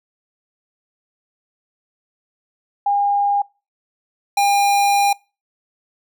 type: tone pair in turn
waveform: sine / square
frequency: 810 / 805.3 Hz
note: G#5 / G5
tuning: -43 / +46 cents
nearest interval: unison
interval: 11 cents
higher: first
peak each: -14 dBFS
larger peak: neither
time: 2.86-3.42 / 4.37-5.13 s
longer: second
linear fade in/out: 5 ms
effects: noise-tail reverb RT60 0.3 s tail -25 dB re dry